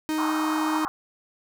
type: tone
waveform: 45% pulse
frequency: 311.1 Hz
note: D#4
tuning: in tune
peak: -24 dBFS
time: 0.09-0.85 s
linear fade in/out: 0 ms
type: band-pass noise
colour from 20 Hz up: white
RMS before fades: -30 dBFS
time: 0.18-0.88 s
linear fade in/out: 0 ms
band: 810 to 1300 Hz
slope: 48 dB/octave
effects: none